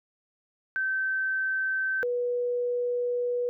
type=tone pair in turn; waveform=sine; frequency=1545 / 487.6 Hz; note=G6 / B4; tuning=-26 / -22 cents; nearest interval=octave + minor sixth; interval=1996 cents; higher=first; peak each=-25 dBFS; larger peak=neither; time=0.76-2.03 / 2.03-3.49 s; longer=second; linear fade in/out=0 ms; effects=none